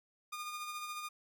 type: tone with tremolo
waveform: sawtooth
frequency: 1217 Hz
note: D#6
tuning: 39 cents flat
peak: -35 dBFS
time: 0.32-1.09 s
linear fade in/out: 10 ms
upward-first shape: sine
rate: 14 Hz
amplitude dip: 40%
effects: none